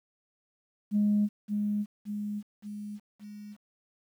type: tone with echo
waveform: sine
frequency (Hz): 207.7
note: G#3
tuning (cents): 0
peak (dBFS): -21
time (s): 0.91-1.29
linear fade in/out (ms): 50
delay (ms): 570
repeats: 4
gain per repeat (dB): -5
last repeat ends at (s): 3.57
effects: tanh soft clip ceiling -18 dBFS + 10-bit